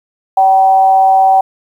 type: tone with frequency modulation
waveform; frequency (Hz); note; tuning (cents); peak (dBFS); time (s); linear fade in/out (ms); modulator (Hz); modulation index
sine; 767; G5; -38; -5; 0.37-1.41; 5; 192; 0.32
effects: 7-bit